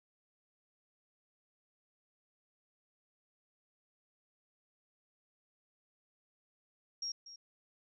sine tone with echo, 5588 Hz, F8, in tune, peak -36 dBFS, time 7.02-7.12 s, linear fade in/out 5 ms, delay 240 ms, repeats 1, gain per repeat -13 dB, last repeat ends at 7.36 s, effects none

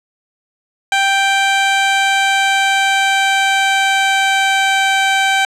15% pulse tone with pitch glide, 784 to 776.8 Hz, G5 to G5, 0 to -16 cents, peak -5 dBFS, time 0.92-5.45 s, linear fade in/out 2 ms, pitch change -16 cents, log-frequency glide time 1.07-4.97 s, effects low-pass 7000 Hz 12 dB/octave

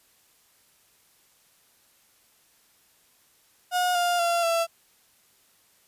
35% pulse tone with pitch steps, 721 / 703.3 / 686.1 / 669.2 Hz, F#5 / F5 / F5 / E5, -45 / +12 / -31 / +26 cents, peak -20 dBFS, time 3.71-4.67 s, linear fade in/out 50 ms, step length 240 ms, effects white hiss -62 dBFS RMS until 5.87 s + resampled to 32000 Hz

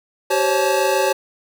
square tone cluster, 383 / 529 / 556 / 866 Hz, G4 / C5 / C#5 / A5, -40 / +19 / +5 / -28 cents, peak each -22 dBFS, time 0.3-1.13 s, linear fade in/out 10 ms, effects none

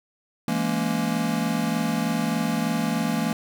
square chord, A# half-diminished seventh, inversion second, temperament just, 167.82 / 209.8 / 233.1 / 279.7 Hz, E3 / G#3 / A#3 / C#4, +31 / +18 / 0 / +16 cents, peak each -29 / -29 / -27 / -32 dBFS, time 0.48-3.33 s, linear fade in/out 2 ms, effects none

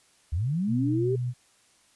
sine linear sweep, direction up, 69.3 to 403.9 Hz, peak -24 dBFS, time 0.32-1.16 s, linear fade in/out 10 ms
sine tone, 123.47 Hz, B2, in tune, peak -26 dBFS, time 0.67-1.34 s, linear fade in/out 50 ms
effects white hiss -62 dBFS RMS until 1.95 s + resampled to 24000 Hz

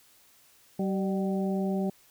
harmonic tone with a mistuned harmonic, 191.8 Hz, G3, 37 cents flat, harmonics 1 / 2 / 3 / 4, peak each -27 / -33 / -37 / -39 dBFS, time 0.79-1.9 s, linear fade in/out 5 ms, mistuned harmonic 3, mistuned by +62 cents, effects white hiss -60 dBFS RMS until 2.1 s

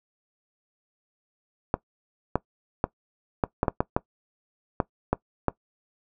clicks, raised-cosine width 1 ms, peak -7 dBFS, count 11, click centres 1.741 / 2.356 / 2.841 / 3.438 / 3.631 / 3.682 / 3.805 / 3.965 / 4.802 / 5.13 / 5.483 s, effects noise-tail reverb RT60 0.1 s tail -20 dB re dry

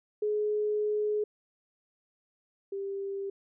sine tone pair in turn, 421.3 / 394.5 Hz, G#4 / G4, +25 / +11 cents, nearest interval minor second, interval 114 cents, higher first, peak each -26 / -32 dBFS, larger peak first, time 0.22-1.24 / 2.72-3.3 s, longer first, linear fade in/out 5 ms, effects none

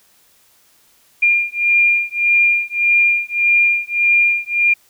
sine beating tone pair, 2403 / 2404.7 Hz, D7 / D7, +39 / +40 cents, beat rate 1.7 Hz, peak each -15 dBFS, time 1.22-4.74 s, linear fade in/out 10 ms, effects white hiss -54 dBFS RMS until 4.89 s

